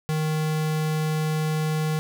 square tone, 155.56 Hz, D#3, in tune, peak -23 dBFS, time 0.09-1.99 s, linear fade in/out 0 ms, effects none

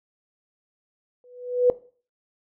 sine tone with exponential growth, 493.9 Hz, B4, in tune, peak -11 dBFS, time 1.24-1.7 s, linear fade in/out 1 ms, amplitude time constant 99 ms, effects noise-tail reverb RT60 0.4 s tail -18 dB re dry

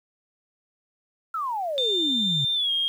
sine exponential sweep, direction down, 1374 to 131.1 Hz, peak -25 dBFS, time 1.34-2.45 s, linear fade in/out 5 ms
sine tone with pitch glide, 3590 to 3235 Hz, A7 to G#7, +34 to -46 cents, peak -21 dBFS, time 1.78-2.88 s, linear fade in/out 0 ms, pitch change -180 cents, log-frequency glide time 2.54-2.71 s
effects tanh soft clip ceiling -15 dBFS + 9-bit

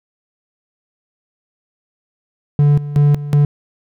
triangle tone with tremolo, 145.5 Hz, D3, 16 cents flat, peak -6 dBFS, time 2.59-3.45 s, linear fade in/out 2 ms, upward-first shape square, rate 2.7 Hz, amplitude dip 80%, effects none

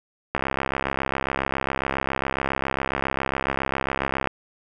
click train, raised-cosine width 0.5 ms, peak -8 dBFS, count 265, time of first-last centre 0.35-4.273 s, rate 67.3 Hz, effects none

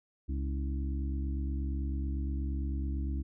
harmonic tone with a mistuned harmonic, 68.8 Hz, C#2, 12 cents flat, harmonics 1 / 2 / 3 / 4 / 5, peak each -31 / -44 / -44 / -43 / -45 dBFS, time 0.28-3.23 s, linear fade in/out 20 ms, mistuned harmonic 5, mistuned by -110 cents, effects none

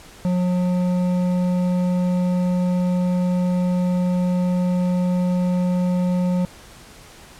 sine tone with hard clipping, 180 Hz, F#3, 47 cents flat, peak -19 dBFS, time 0.25-6.45 s, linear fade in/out 0 ms, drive 9 dB, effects pink hiss -44 dBFS RMS until 7.39 s + low-pass 11000 Hz 12 dB/octave

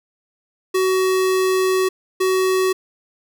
square tone pair in turn, 375 / 375 Hz, F#4 / F#4, +23 / +23 cents, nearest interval unison, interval 0 cents, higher neither, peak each -16 dBFS, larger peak neither, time 0.74-1.89 / 2.2-2.73 s, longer first, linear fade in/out 10 ms, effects none

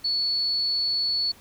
sine tone, 4422 Hz, C#8, 5 cents flat, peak -22 dBFS, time 0.04-1.32 s, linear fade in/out 10 ms, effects pink hiss -52 dBFS RMS until 1.4 s

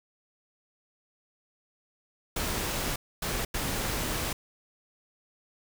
pink noise bursts at uneven times, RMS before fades -31 dBFS, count 3, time 2.36-2.96 / 3.22-3.45 / 3.54-4.33 s, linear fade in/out 5 ms, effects none

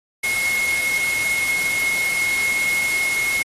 sine tone in noise, 2166 Hz, C#7, 41 cents flat, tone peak -19 dBFS, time 0.23-3.43 s, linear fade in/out 10 ms, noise white, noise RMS -27 dBFS, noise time 0.23-3.43 s, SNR +5 dB, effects AAC 32 kbps

